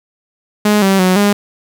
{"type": "tone with pitch steps", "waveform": "sawtooth", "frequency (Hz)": [209.2, 193.5, 184.4, 203.9], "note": ["G#3", "G3", "F#3", "G#3"], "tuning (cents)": [13, -22, -6, -32], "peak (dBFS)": -5, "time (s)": [0.65, 1.33], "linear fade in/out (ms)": 5, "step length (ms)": 170, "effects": ["7-bit"]}